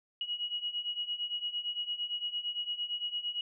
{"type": "beating tone pair", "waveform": "sine", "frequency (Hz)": [2900, 2908.8], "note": ["F#7", "F#7"], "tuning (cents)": [-35, -30], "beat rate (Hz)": 8.8, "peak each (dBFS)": [-38, -35], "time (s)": [0.21, 3.41], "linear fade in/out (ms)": 2, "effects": []}